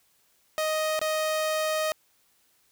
sawtooth tone with dropouts, 624 Hz, D#5, 5 cents sharp, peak -21 dBFS, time 0.58-1.92 s, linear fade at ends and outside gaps 0 ms, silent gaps 0.992-1.015 s, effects white hiss -66 dBFS RMS until 2.71 s

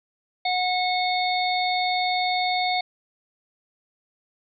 harmonic tone, 730 Hz, F#5, 24 cents flat, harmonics 1 / 3 / 5 / 6, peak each -23 / -28 / -30 / -31 dBFS, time 0.45-2.81 s, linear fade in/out 5 ms, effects none

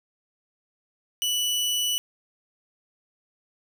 sawtooth tone, 2960 Hz, F#7, in tune, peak -20 dBFS, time 1.22-1.98 s, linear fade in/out 0 ms, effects none

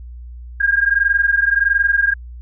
sine tone pair together, 1606.5 / 1628 Hz, G6 / G#6, +42 / -35 cents, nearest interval unison, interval 23 cents, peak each -16 / -15 dBFS, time 0.6-2.14 s, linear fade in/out 10 ms, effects added 60 Hz sine -31 dBFS peak until 2.41 s

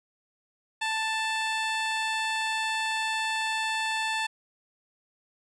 15% pulse tone with low-pass filter, 882 Hz, A5, 4 cents sharp, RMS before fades -29 dBFS, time 0.81-4.27 s, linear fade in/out 10 ms, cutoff 7100 Hz, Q 0.9, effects none

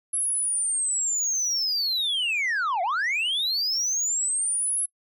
sine linear two-way sweep, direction down then up, 11000 to 663 to 11000 Hz, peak -20 dBFS, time 0.13-4.86 s, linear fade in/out 10 ms, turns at 2.82 s, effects noise-tail reverb RT60 0.1 s tail -26 dB re dry + tanh soft clip ceiling -22 dBFS

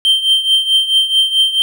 triangle tone with tremolo, 3136 Hz, G7, in tune, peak -5 dBFS, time 0.05-1.62 s, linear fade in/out 0 ms, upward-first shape triangle, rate 4.6 Hz, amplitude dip 80%, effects none

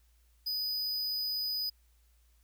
square tone, 4978 Hz, D#8, in tune, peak -32 dBFS, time 0.46-1.7 s, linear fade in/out 10 ms, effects added 58 Hz sine -63 dBFS peak until 2.43 s + white hiss -73 dBFS RMS until 2.43 s

